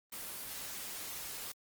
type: noise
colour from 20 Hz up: white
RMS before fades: -43 dBFS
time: 0.12-1.52 s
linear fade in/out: 5 ms
effects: Opus 24 kbps